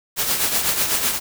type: noise with tremolo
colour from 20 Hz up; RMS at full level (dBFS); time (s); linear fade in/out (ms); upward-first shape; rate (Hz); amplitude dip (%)
white; -18; 0.16-1.2; 50; triangle; 8; 60
effects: none